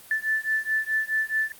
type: beating tone pair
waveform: sine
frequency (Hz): 1754 / 1758.7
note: A6 / A6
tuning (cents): -6 / -1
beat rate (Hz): 4.7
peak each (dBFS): -26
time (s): 0.11-1.52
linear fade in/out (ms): 2
effects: white hiss -48 dBFS RMS until 1.59 s + Opus 32 kbps